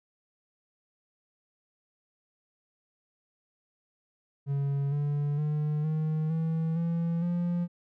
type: tone with pitch steps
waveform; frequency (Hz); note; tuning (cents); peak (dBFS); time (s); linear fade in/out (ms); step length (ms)
triangle; 140 / 145.19 / 150.57 / 156.15 / 161.94 / 167.94 / 174.16; C#3 / D3 / D3 / D#3 / E3 / E3 / F3; +18 / -19 / +44 / +7 / -30 / +33 / -5; -24; 4.46-7.68; 50; 460
effects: none